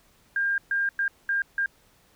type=tone bursts at uneven times; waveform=sine; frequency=1604 Hz; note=G6; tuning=39 cents sharp; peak=-22 dBFS; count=5; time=0.36-0.58 / 0.71-0.89 / 0.99-1.08 / 1.29-1.42 / 1.58-1.66 s; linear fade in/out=2 ms; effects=pink hiss -61 dBFS RMS until 2.15 s